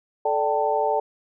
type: tone cluster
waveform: sine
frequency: 436.2 / 589 / 776 / 888 Hz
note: A4 / D5 / G5 / A5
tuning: -15 / +5 / -18 / +16 cents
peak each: -25 dBFS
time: 0.25-1 s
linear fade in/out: 5 ms
effects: none